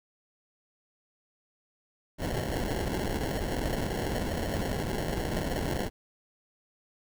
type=noise with sample-and-hold; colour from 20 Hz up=pink; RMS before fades=-31 dBFS; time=2.18-5.9 s; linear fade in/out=50 ms; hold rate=1225 Hz; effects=none